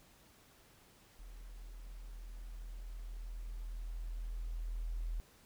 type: tone with level ramp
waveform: sine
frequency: 41 Hz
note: E1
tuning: 9 cents flat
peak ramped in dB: -48 to -35 dBFS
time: 1.19-5.2 s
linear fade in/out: 0 ms
effects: pink hiss -64 dBFS RMS until 5.45 s